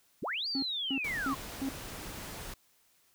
sine linear two-way sweep, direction up then down, 65.41 to 4823 to 1017 Hz, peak -32 dBFS, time 0.22-1.35 s, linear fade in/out 10 ms, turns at 0.48 s
triangle tone bursts, 270.2 Hz, C#4, 44 cents flat, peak -29 dBFS, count 4, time 0.55-1.69 s, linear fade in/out 2 ms, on 75 ms, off 280 ms
pink noise, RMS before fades -43 dBFS, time 1.04-2.54 s, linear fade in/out 5 ms
effects white hiss -68 dBFS RMS until 3.14 s

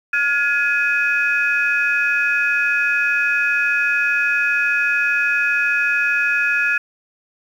sine tone cluster, 1422 / 1689 / 2515 Hz, F6 / G#6 / D#7, +31 / +29 / +18 cents, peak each -19 dBFS, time 0.13-6.78 s, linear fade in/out 5 ms, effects tanh soft clip ceiling -7 dBFS + 8-bit

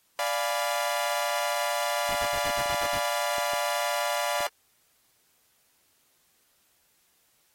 sawtooth chord, D diminished seventh, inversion none, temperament equal, 587.3 / 698.5 / 830.6 / 987.8 Hz, D5 / F5 / Ab5 / Cb6, 0 / 0 / 0 / 0 cents, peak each -26 / -27 / -31 / -29 dBFS, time 0.19-4.47 s, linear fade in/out 2 ms
pink noise bursts, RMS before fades -38 dBFS, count 8, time 2.09-2.989 s, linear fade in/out 2 ms, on 59 ms, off 61 ms
clicks, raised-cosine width 1 ms, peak -27 dBFS, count 5, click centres 2.659 / 2.834 / 3.383 / 3.535 / 4.406 s
effects white hiss -67 dBFS RMS until 7.54 s + AAC 48 kbps

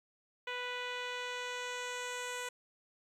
10% pulse tone with low-pass filter sweep, 493.9 Hz, B4, in tune, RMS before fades -40 dBFS, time 0.47-2.49 s, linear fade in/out 5 ms, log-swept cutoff 3100 to 9200 Hz, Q 1.4, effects 11-bit

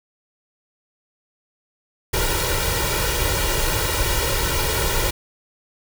pink noise with comb filter, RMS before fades -21 dBFS, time 2.13-5.11 s, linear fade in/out 10 ms, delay 2.1 ms, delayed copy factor +0.85, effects none

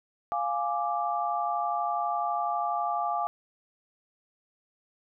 sine chord, D diminished, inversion first, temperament equal, 698.5 / 830.6 / 1174.7 Hz, F5 / Ab5 / D6, 0 / 0 / 0 cents, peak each -30 / -31 / -31 dBFS, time 0.32-3.27 s, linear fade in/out 0 ms, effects none

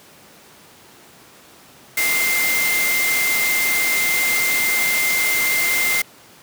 sine tone in noise, 2093 Hz, C7, in tune, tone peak -18 dBFS, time 1.97-6.02 s, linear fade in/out 5 ms, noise white, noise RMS -22 dBFS, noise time 1.97-6.02 s, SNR +1 dB, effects pink hiss -46 dBFS RMS until 6.42 s + high-pass 150 Hz 12 dB/octave

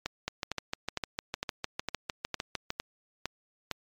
two click trains, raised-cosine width 0.2 ms, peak -14 / -14 dBFS, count 9 / 17, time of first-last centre 0.06-3.713 / 0.28-2.704 s, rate 2.19 / 6.6 Hz, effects MP3 96 kbps

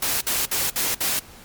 white noise bursts, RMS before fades -23 dBFS, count 5, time 0.02-1.194 s, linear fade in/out 5 ms, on 190 ms, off 56 ms, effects pink hiss -45 dBFS RMS until 1.44 s + MP3 96 kbps

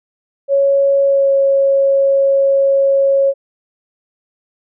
sine tone with pitch glide, 554.4 to 549 Hz, C#5 to C#5, 0 to -17 cents, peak -9 dBFS, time 0.48-3.34 s, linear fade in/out 50 ms, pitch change -17 cents, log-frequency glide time 1.04-1.31 s, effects none

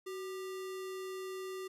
sine tone with sample-and-hold, 376.1 Hz, F#4, 28 cents sharp, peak -39 dBFS, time 0.06-1.68 s, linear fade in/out 10 ms, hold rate 1575 Hz, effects resampled to 32000 Hz

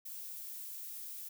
violet noise, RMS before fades -45 dBFS, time 0.05-1.29 s, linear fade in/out 10 ms, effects none

